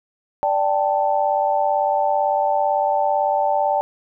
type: chord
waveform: sine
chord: D suspended fourth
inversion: none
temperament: just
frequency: 587.3 / 783.1 / 881 Hz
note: D5 / G5 / A5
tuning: 0 / -2 / +2 cents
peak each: -21 / -20 / -21 dBFS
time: 0.43-3.81 s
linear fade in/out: 0 ms
effects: none